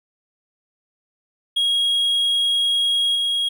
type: tone with level steps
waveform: triangle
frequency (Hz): 3290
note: G#7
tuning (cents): -17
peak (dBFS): -15 / -17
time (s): 1.56-3.49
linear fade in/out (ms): 10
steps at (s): 3.15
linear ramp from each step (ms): 5
effects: none